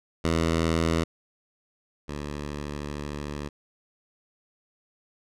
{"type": "tone pair in turn", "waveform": "10% pulse", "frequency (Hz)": [82, 73.2], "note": ["E2", "D2"], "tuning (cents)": [-9, -5], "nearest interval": "major second", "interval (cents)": 196, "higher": "first", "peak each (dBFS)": [-14, -24], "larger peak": "first", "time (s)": [[0.24, 1.04], [2.08, 3.49]], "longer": "second", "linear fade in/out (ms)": 10, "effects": ["low-pass 8000 Hz 12 dB/octave"]}